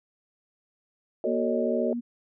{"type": "chord", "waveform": "sine", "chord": "D# half-diminished seventh", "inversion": "first", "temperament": "just", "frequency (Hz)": [373.4, 448, 560, 622.3], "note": ["F#4", "A4", "C#5", "D#5"], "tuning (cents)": [16, 31, 18, 0], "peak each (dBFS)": -30, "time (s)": [1.24, 1.93], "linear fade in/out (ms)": 2}
{"type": "tone", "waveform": "sine", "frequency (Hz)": 238.7, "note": "A#3", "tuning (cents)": 41, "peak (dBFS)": -28, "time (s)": [1.26, 2.01], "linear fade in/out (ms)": 20}
{"effects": []}